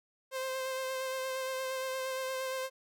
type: tone with vibrato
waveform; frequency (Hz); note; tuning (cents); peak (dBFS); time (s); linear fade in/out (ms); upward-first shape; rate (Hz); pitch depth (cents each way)
sawtooth; 523.3; C5; 0; -30; 0.31-2.7; 50; sine; 8.6; 18
effects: none